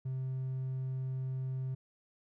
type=tone; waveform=triangle; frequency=130.81 Hz; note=C3; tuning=in tune; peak=-31 dBFS; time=0.05-1.75 s; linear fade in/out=10 ms; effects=tanh soft clip ceiling -28 dBFS